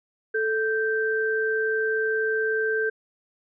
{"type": "tone pair together", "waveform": "sine", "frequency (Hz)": [438.9, 1564.1], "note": ["A4", "G6"], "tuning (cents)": [-4, -4], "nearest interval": "octave + minor seventh", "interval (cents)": 2200, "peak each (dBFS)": [-24, -25], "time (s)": [0.34, 2.9], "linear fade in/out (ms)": 10, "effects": []}